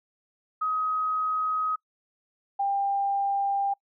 sine tone pair in turn, 1263 / 795.6 Hz, D#6 / G5, +26 / +25 cents, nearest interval minor sixth, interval 801 cents, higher first, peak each -24 / -23 dBFS, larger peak second, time 0.61-1.76 / 2.59-3.74 s, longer neither, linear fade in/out 10 ms, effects noise-tail reverb RT60 0.1 s tail -26 dB re dry

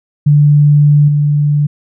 sine tone with level steps, 146.83 Hz, D3, in tune, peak -4 / -8 dBFS, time 0.26-1.67 s, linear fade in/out 10 ms, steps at 1.08 s, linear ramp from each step 5 ms, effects none

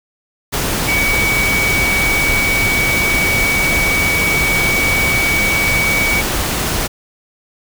sine tone in noise, 2262 Hz, C#7, 34 cents sharp, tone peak -14 dBFS, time 0.87-6.22 s, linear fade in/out 20 ms, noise pink, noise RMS -18 dBFS, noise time 0.52-6.88 s, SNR +1 dB, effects none

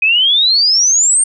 sine exponential sweep, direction up, 2489 to 8870 Hz, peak -8 dBFS, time 0.02-1.24 s, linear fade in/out 5 ms, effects none

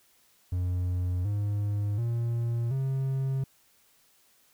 triangle tone with pitch steps, 90 / 102.79 / 117.39 / 134.07 Hz, F#2 / G#2 / A#2 / C3, -47 / -17 / +13 / +43 cents, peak -24 dBFS, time 0.52-3.44 s, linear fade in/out 5 ms, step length 730 ms, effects white hiss -64 dBFS RMS until 4.53 s

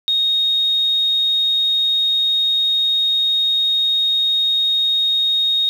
sine tone, 3729 Hz, A#7, in tune, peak -14 dBFS, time 0.08-5.69 s, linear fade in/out 0 ms, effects 7-bit

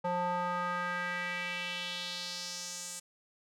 square tone with band-pass filter sweep, 177.4 Hz, F3, 27 cents sharp, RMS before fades -36 dBFS, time 0.04-3 s, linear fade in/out 10 ms, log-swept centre 760 to 8000 Hz, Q 2.6, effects none

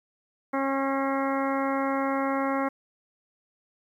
harmonic tone with a mistuned harmonic, 272.1 Hz, C#4, 32 cents flat, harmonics 1 / 2 / 3 / 4 / 5 / 6 / 7 / 8, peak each -28 / -30 / -32 / -32 / -35 / -42 / -39 / -40 dBFS, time 0.53-2.69 s, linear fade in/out 10 ms, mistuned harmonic 8, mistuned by -30 cents, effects 10-bit

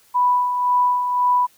sine tone with tremolo, 987.8 Hz, B5, in tune, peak -13 dBFS, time 0.14-1.47 s, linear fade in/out 20 ms, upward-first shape sine, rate 1.9 Hz, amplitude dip 50%, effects white hiss -55 dBFS RMS until 1.57 s

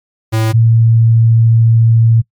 square / sine tone pair in turn, 110.9 / 114.22 Hz, A2 / A#2, +14 / -35 cents, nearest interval minor second, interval 51 cents, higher second, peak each -11 / -5 dBFS, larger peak second, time 0.32-0.53 / 0.53-2.22 s, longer second, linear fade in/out 20 ms, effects noise-tail reverb RT60 0.1 s tail -23 dB re dry + MP3 96 kbps

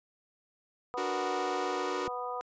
harmonic tone, 246.9 Hz, B3, in tune, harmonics 2 / 3 / 4 / 5, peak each -39 / -39 / -39 / -39 dBFS, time 0.94-2.41 s, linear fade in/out 0 ms
sawtooth chord, D augmented, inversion none, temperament equal, 293.7 / 370 / 466.2 Hz, D4 / F#4 / A#4, 0 / 0 / 0 cents, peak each -36 / -31 / -35 dBFS, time 0.97-2.08 s, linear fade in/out 10 ms
click, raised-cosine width 2 ms, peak -29 dBFS, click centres 2.079 s
effects resampled to 16000 Hz

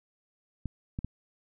clicks, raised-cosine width 5 ms, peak -21 dBFS, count 3, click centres 0.657 / 0.989 / 1.046 s, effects none

